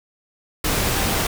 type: tone in noise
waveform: sine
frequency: 784 Hz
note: G5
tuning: in tune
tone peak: -31 dBFS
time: 0.93-1.18 s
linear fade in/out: 5 ms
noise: pink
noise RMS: -21 dBFS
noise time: 0.64-1.27 s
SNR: -13 dB
effects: none